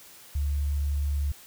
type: tone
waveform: sine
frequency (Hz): 71.8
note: D2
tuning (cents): -39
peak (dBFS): -24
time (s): 0.35-1.32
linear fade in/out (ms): 5
effects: white hiss -50 dBFS RMS until 1.46 s